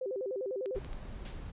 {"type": "tone with vibrato", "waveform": "sine", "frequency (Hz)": 448.6, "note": "A4", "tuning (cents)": 34, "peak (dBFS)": -33, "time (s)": [0.01, 0.79], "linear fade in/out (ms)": 5, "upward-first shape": "square", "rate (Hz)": 10, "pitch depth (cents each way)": 240}
{"type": "clicks", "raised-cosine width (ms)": 0.2, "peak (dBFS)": -32, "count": 3, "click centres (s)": [0.659, 0.847, 0.931]}
{"type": "noise", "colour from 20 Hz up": "brown", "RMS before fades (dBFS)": -42, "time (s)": [0.74, 1.52], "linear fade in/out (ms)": 20}
{"type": "noise with exponential decay", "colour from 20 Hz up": "white", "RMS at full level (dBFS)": -41, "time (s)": [1.25, 1.48], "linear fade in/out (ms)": 5, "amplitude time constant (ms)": 50}
{"effects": ["resampled to 8000 Hz"]}